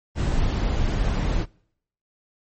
brown noise, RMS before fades -22 dBFS, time 0.15-1.46 s, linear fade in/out 50 ms, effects noise-tail reverb RT60 0.7 s tail -26 dB re dry + MP3 32 kbps

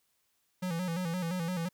square tone with vibrato, 174.61 Hz, F3, in tune, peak -32 dBFS, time 0.62-1.69 s, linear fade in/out 10 ms, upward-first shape square, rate 5.8 Hz, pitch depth 83 cents each way, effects white hiss -75 dBFS RMS until 1.73 s

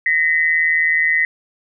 sine tone pair together, 1861 / 2020 Hz, A#6 / B6, -3 / +39 cents, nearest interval minor second, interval 142 cents, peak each -16 dBFS, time 0.06-1.25 s, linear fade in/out 2 ms, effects none

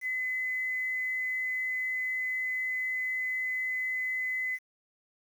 sine tone with quantisation, 2024 Hz, B6, 42 cents sharp, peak -29 dBFS, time 0.01-4.59 s, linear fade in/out 50 ms, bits 9, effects none

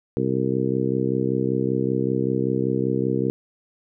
harmonic tone, 65.2 Hz, C2, 5 cents flat, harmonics 2 / 3 / 4 / 5 / 6 / 7, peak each -27 / -27 / -27 / -27 / -27 / -27 dBFS, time 0.17-3.3 s, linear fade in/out 0 ms, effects none

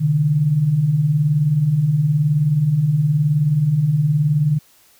sine beating tone pair, 131.9 / 150.9 Hz, C3 / D3, +14 / +47 cents, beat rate 19 Hz, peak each -22 / -14 dBFS, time 0-4.59 s, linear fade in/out 20 ms, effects white hiss -53 dBFS RMS until 4.99 s

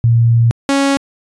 sine / sawtooth tone pair in turn, 116.54 / 276.7 Hz, A#2 / C#4, 0 / -3 cents, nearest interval octave + minor third, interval 1497 cents, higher second, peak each -7 dBFS, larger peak neither, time 0.04-0.51 / 0.69-0.97 s, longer first, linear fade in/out 0 ms, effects resampled to 22050 Hz

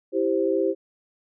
sine chord, C major, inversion first, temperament equal, 329.6 / 392 / 523.3 Hz, E4 / G4 / C5, 0 / 0 / 0 cents, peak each -25 / -23 / -25 dBFS, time 0.12-0.75 s, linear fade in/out 50 ms, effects none

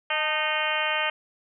harmonic tone with a mistuned harmonic, 308.5 Hz, D#4, 15 cents flat, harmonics 2 / 3 / 4 / 5 / 6 / 7 / 8 / 9 / 10, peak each -32 / -32 / -32 / -32 / -32 / -32 / -32 / -32 / -32 dBFS, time 0.1-1.1 s, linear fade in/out 5 ms, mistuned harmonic 3, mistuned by -57 cents, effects none

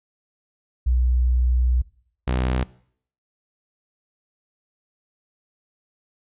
sine / sawtooth tone pair in turn, 61.74 / 63.04 Hz, B1 / B1, 0 / +36 cents, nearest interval unison, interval 36 cents, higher second, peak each -16 / -16 dBFS, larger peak neither, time 0.86-1.82 / 2.27-2.64 s, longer first, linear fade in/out 10 ms, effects noise-tail reverb RT60 0.6 s tail -21 dB re dry + resampled to 8000 Hz

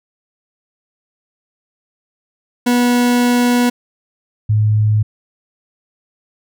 40% pulse / sine tone pair in turn, 243.8 / 106.95 Hz, B3 / A2, -22 / -49 cents, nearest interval octave + major second, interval 1427 cents, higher first, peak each -10 dBFS, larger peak neither, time 2.66-3.7 / 4.49-5.03 s, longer first, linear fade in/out 10 ms, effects none

